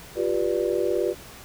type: chord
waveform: sine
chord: G dominant seventh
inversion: third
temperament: just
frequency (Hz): 352.8 / 392 / 490 / 588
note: F4 / G4 / B4 / D5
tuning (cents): +18 / 0 / -14 / +2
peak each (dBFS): -26 / -26 / -27 / -29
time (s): 0.15-1.15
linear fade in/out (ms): 50
effects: pink hiss -44 dBFS RMS until 1.44 s